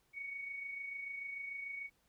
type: tone with amplitude modulation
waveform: sine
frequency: 2232 Hz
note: C#7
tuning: 11 cents sharp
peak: -39 dBFS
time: 0.13-1.9 s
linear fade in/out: 50 ms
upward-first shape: sine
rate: 26.8 Hz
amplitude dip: 45%
effects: pink hiss -75 dBFS RMS until 2.08 s